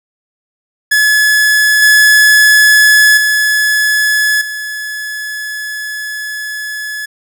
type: tone with level steps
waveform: 45% pulse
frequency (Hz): 1707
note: G#6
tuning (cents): +47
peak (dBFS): -7 / -4 / -9 / -19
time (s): 0.91-7.06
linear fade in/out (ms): 10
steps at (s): 1.82 / 3.17 / 4.41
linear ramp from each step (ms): 5
effects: none